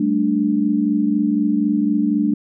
sine chord, G suspended second, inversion none, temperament equal, 196 / 220 / 293.7 Hz, G3 / A3 / D4, 0 / 0 / 0 cents, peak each -22 / -19 / -18 dBFS, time 0-2.34 s, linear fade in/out 5 ms, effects none

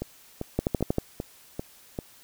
two click trains, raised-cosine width 2 ms, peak -17 / -10 dBFS, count 6 / 6, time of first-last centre 0.02-1.989 / 0.59-0.984 s, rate 2.54 / 12.7 Hz, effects white hiss -54 dBFS RMS until 2.23 s

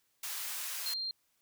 white high-pass noise, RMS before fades -39 dBFS, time 0.23-0.94 s, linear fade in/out 5 ms, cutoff 1000 Hz, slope 12 dB/octave
sine tone, 4186 Hz, C8, in tune, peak -34 dBFS, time 0.86-1.11 s, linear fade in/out 2 ms
effects white hiss -75 dBFS RMS until 1.41 s

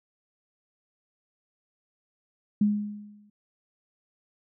sine tone with exponential decay, 207.7 Hz, G#3, in tune, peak -17 dBFS, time 2.61-3.3 s, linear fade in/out 5 ms, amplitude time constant 150 ms, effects none

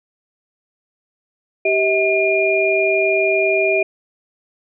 sine tone cluster, 389.6 / 642 / 2415 Hz, G4 / E5 / D7, -11 / -46 / +48 cents, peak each -18 dBFS, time 1.65-3.83 s, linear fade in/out 5 ms, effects none

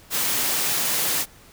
white high-pass noise, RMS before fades -23 dBFS, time 0.1-1.26 s, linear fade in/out 50 ms, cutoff 100 Hz, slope 96 dB/octave, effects pink hiss -50 dBFS RMS until 1.52 s

